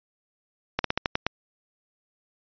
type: slowing click train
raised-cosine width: 0.3 ms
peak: -7 dBFS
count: 7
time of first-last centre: 0.79-1.266 s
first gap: 53 ms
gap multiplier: 1.16
effects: resampled to 11025 Hz